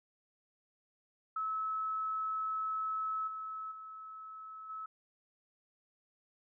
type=tone with level steps; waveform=sine; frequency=1297 Hz; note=E6; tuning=28 cents flat; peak=-33 / -39 / -45 / -40 dBFS; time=1.36-4.86 s; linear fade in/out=5 ms; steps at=3.27 / 3.71 / 4.69 s; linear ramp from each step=10 ms; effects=none